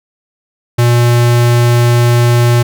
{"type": "tone", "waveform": "square", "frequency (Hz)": 119.9, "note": "A#2", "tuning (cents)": 49, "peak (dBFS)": -7, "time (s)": [0.78, 2.63], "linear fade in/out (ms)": 10, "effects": []}